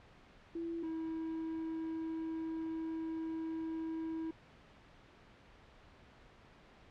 sine / triangle tone pair in turn, 334.2 / 323 Hz, E4 / E4, +24 / -35 cents, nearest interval minor second, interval 59 cents, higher first, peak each -37 / -35 dBFS, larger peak second, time 0.55-0.83 / 0.83-4.31 s, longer second, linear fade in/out 5 ms, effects pink hiss -60 dBFS RMS until 6.9 s + low-pass 3000 Hz 12 dB/octave

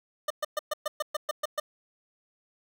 25% pulse tone bursts, 604 Hz, D5, 48 cents sharp, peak -23 dBFS, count 10, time 0.28-1.6 s, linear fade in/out 5 ms, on 24 ms, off 120 ms, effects none

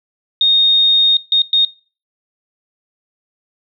sine tone bursts at uneven times, 3700 Hz, A#7, 14 cents flat, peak -9 dBFS, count 3, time 0.41-1.17 / 1.32-1.42 / 1.53-1.65 s, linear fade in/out 2 ms, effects noise-tail reverb RT60 0.4 s tail -24 dB re dry

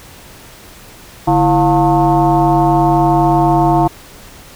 sine tone with frequency modulation, 520 Hz, C5, 11 cents flat, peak -8 dBFS, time 1.27-3.88 s, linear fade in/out 10 ms, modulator 188 Hz, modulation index 2.3, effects pink hiss -38 dBFS RMS until 4.55 s

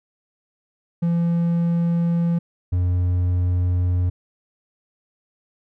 triangle tone pair in turn, 170 / 89.43 Hz, F3 / F2, -46 / +42 cents, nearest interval major seventh, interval 1112 cents, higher first, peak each -15 dBFS, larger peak neither, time 1.02-2.39 / 2.72-4.1 s, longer second, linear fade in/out 10 ms, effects none

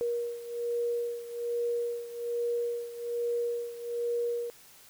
sine beating tone pair, 474.3 / 475.5 Hz, A#4 / A#4, +30 / +34 cents, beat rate 1.2 Hz, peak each -31 / -35 dBFS, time 0.01-4.5 s, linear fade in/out 0 ms, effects white hiss -55 dBFS RMS until 4.89 s

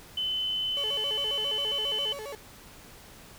sine tone, 3034 Hz, F#7, 43 cents sharp, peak -27 dBFS, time 0.17-2.13 s, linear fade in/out 5 ms
35% pulse tone with vibrato, 493.9 Hz, B4, in tune, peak -35 dBFS, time 0.77-2.35 s, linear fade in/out 0 ms, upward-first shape square, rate 7.4 Hz, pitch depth 230 cents each way
effects pink hiss -50 dBFS RMS until 3.38 s

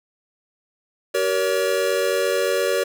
square tone cluster, 383.2 / 472 / 566 Hz, G4 / A#4 / C#5, -39 / +22 / +36 cents, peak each -25 / -24 / -23 dBFS, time 1.14-2.84 s, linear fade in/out 10 ms, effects none

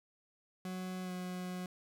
40% pulse tone with pitch glide, 184.6 to 181.74 Hz, F#3 to F#3, -4 to -31 cents, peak -38 dBFS, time 0.65-1.66 s, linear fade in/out 2 ms, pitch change -27 cents, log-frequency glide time 1.03-1.11 s, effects none

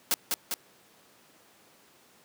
white noise with echo, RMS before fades -25 dBFS, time 0.11-0.14 s, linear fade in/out 0 ms, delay 200 ms, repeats 2, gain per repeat -3 dB, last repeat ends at 0.54 s, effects pink hiss -59 dBFS RMS until 2.24 s + high-pass 200 Hz 12 dB/octave

